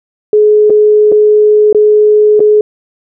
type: tone with dropouts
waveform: sine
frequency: 423 Hz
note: G#4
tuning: 32 cents sharp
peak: -3 dBFS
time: 0.33-2.61 s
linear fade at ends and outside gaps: 2 ms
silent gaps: 0.698-0.703 / 1.118-1.122 / 1.728-1.747 / 2.395-2.403 s
effects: none